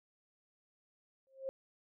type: tone with exponential growth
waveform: sine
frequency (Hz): 534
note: C5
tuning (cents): +35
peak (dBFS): -33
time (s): 1.27-1.49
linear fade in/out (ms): 0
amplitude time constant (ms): 46
effects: none